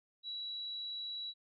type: tone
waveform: sine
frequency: 3912 Hz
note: B7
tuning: 17 cents flat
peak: -39 dBFS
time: 0.23-1.34 s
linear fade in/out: 50 ms
effects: none